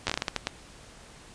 slowing click train, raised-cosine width 0.2 ms, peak -9 dBFS, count 10, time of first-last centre 0.07-0.471 s, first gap 11 ms, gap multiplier 1.33, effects pink hiss -50 dBFS RMS until 1.34 s + resampled to 22050 Hz

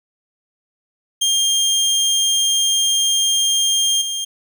25% pulse tone with level steps, 3202 Hz, G7, 36 cents sharp, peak -11 / -18 dBFS, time 1.21-4.25 s, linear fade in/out 10 ms, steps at 4.01 s, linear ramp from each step 10 ms, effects none

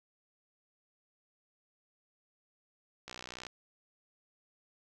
click train, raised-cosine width 0.2 ms, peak -26 dBFS, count 25, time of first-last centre 3.08-3.467 s, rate 62 Hz, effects none

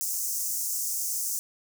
pink high-pass noise, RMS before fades -30 dBFS, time 0.01-1.39 s, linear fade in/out 0 ms, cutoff 5800 Hz, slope 48 dB/octave, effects none

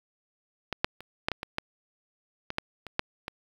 clicks, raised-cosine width 0.3 ms, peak -14 / -6 / -26 / -9 / -13 / -18 / -12 / -17 / -11 / -24 / -8 / -18 dBFS, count 12, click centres 0.727 / 0.845 / 1.006 / 1.285 / 1.317 / 1.431 / 1.584 / 2.504 / 2.584 / 2.867 / 2.994 / 3.281 s, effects 7-bit

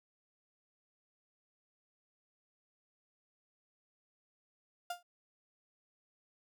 35% pulse tone with exponential decay, 703 Hz, F5, 11 cents sharp, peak -32 dBFS, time 4.9-5.03 s, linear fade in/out 5 ms, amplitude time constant 28 ms, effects none

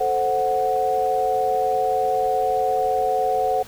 sine chord, F# diminished, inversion first, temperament equal, 440 / 523.3 / 740 Hz, A4 / C5 / F#5, 0 / 0 / 0 cents, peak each -25 / -24 / -20 dBFS, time 0-3.63 s, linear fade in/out 10 ms, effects pink hiss -43 dBFS RMS until 3.67 s

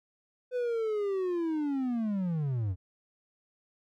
triangle linear sweep, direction down, 505 to 85.8 Hz, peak -26 dBFS, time 0.51-2.76 s, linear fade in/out 50 ms, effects none

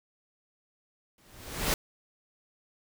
pink noise with exponential growth, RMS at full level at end -24 dBFS, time 1.18-1.74 s, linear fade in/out 2 ms, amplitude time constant 120 ms, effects none

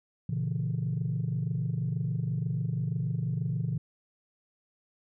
sine chord, A# diminished, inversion none, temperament equal, 116.54 / 138.59 / 164.81 Hz, A#2 / C#3 / E3, 0 / 0 / 0 cents, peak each -31 dBFS, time 0.29-3.78 s, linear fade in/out 5 ms, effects tanh soft clip ceiling -22 dBFS

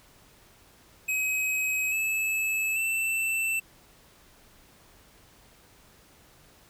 square tone with pitch steps, 2539 / 2603 / 2668 Hz, D#7 / E7 / E7, +34 / -22 / +20 cents, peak -26 dBFS, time 1.08-3.6 s, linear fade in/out 10 ms, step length 840 ms, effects pink hiss -57 dBFS RMS until 6.69 s

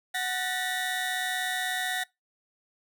30% pulse tone cluster, 740 / 1789 / 1925 Hz, F#5 / A6 / B6, 0 / +28 / -45 cents, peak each -30 dBFS, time 0.14-2.04 s, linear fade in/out 10 ms, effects noise-tail reverb RT60 0.2 s tail -24 dB re dry

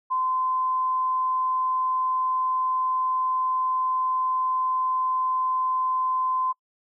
sine tone, 1030 Hz, C6, 28 cents flat, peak -22 dBFS, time 0.1-6.53 s, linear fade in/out 20 ms, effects noise-tail reverb RT60 0.1 s tail -23 dB re dry

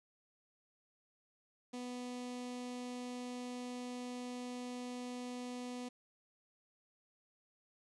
sawtooth tone with notch filter, 247.3 Hz, B3, 3 cents sharp, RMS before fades -44 dBFS, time 1.73-5.89 s, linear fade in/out 10 ms, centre 1500 Hz, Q 1.5, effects resampled to 22050 Hz + 11-bit

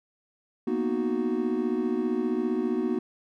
triangle chord, B major seventh, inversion third, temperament equal with one note detuned, 233.1 / 248.2 / 311.1 / 370 Hz, A#3 / B3 / D#4 / F#4, 0 / +9 / 0 / 0 cents, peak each -29 / -28 / -29 / -27 dBFS, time 0.67-2.99 s, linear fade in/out 5 ms, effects none

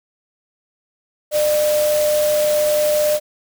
sine tone in noise, 601 Hz, D5, 40 cents sharp, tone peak -14 dBFS, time 1.31-3.2 s, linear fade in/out 50 ms, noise white, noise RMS -26 dBFS, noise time 1.31-3.2 s, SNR +9 dB, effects none

